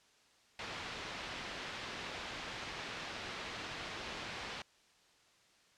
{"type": "low-pass noise", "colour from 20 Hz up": "white", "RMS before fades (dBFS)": -44, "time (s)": [0.59, 4.62], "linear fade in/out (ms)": 2, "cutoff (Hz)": 3400, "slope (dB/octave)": 12, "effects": ["white hiss -67 dBFS RMS until 5.77 s", "low-pass 6000 Hz 12 dB/octave"]}